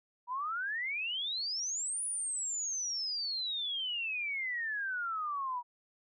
sine exponential two-way sweep, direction up then down, 953 to 9940 to 953 Hz, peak -33 dBFS, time 0.27-5.63 s, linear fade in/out 50 ms, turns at 2.04 s, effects none

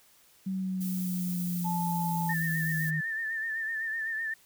sine linear sweep, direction down, 190.8 to 155.56 Hz, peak -29 dBFS, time 0.46-3.01 s, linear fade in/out 10 ms
violet noise, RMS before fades -40 dBFS, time 0.8-2.91 s, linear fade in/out 20 ms
sine tone, 869 Hz, A5, 22 cents flat, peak -31 dBFS, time 1.64-2.34 s, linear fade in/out 20 ms
sine tone with vibrato, 1789 Hz, A6, 28 cents sharp, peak -30 dBFS, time 2.29-4.34 s, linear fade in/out 5 ms, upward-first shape triangle, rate 7.9 Hz, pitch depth 60 cents each way
effects white hiss -61 dBFS RMS until 4.45 s

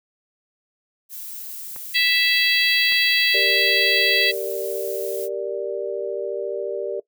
violet noise, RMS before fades -34 dBFS, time 1.09-5.29 s, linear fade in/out 50 ms
clicks, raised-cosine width 0.5 ms, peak -24 / -24 dBFS, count 2, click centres 1.762 / 2.922 s
harmonic tone, 659.3 Hz, E5, in tune, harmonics 3 / 4 / 5 / 6 / 7, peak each -21 / -22 / -23 / -24 / -24 dBFS, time 1.94-4.32 s, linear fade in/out 20 ms
sine chord, G minor, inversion none, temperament equal, 392 / 466.2 / 587.3 Hz, G4 / Bb4 / D5, 0 / 0 / 0 cents, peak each -28 dBFS, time 3.34-7 s, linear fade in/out 5 ms
effects noise-tail reverb RT60 0.1 s tail -20 dB re dry

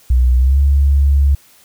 sine tone with pitch glide, 62.3 to 69.93 Hz, B1 to C#2, +16 to +16 cents, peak -8 dBFS, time 0.1-1.35 s, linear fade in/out 5 ms, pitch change +200 cents, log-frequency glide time 0.37-0.59 s, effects white hiss -48 dBFS RMS until 1.64 s

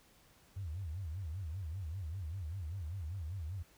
sine tone with vibrato, 86.8 Hz, F2, 10 cents flat, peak -38 dBFS, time 0.56-3.63 s, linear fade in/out 10 ms, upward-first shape sine, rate 5.1 Hz, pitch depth 250 cents each way, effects pink hiss -65 dBFS RMS until 3.77 s

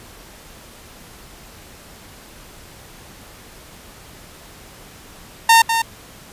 sawtooth tone with echo, 912 Hz, A#5, 38 cents flat, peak -4 dBFS, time 5.49-5.62 s, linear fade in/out 5 ms, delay 200 ms, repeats 1, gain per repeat -8 dB, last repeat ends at 5.82 s, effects pink hiss -42 dBFS RMS until 6.32 s + resampled to 32000 Hz

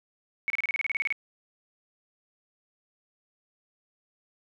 sine tone bursts, 2217 Hz, C#7, in tune, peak -24 dBFS, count 13, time 0.48-1.125 s, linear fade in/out 0 ms, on 21 ms, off 31 ms, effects none

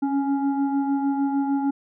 sine tone with frequency modulation, 276.2 Hz, C#4, 6 cents flat, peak -20 dBFS, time 0.02-1.71 s, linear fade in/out 10 ms, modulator 559 Hz, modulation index 0.73, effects none

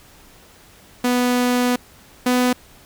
sawtooth tone pair in turn, 246.9 / 249.2 Hz, B3 / B3, 0 / +16 cents, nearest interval unison, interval 16 cents, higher second, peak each -12 / -11 dBFS, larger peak second, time 1.04-1.76 / 2.26-2.53 s, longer first, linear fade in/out 5 ms, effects pink hiss -48 dBFS RMS until 2.85 s

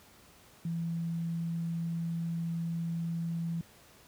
sine tone, 167.1 Hz, E3, 24 cents sharp, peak -31 dBFS, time 0.65-3.61 s, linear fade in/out 2 ms, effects pink hiss -58 dBFS RMS until 4.07 s + high-pass 60 Hz 12 dB/octave

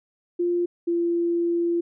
sine tone pair in turn, 349.2 / 342 Hz, F4 / F4, 0 / -36 cents, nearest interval unison, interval 36 cents, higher first, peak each -20 dBFS, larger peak neither, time 0.39-0.66 / 0.87-1.81 s, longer second, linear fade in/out 10 ms, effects none

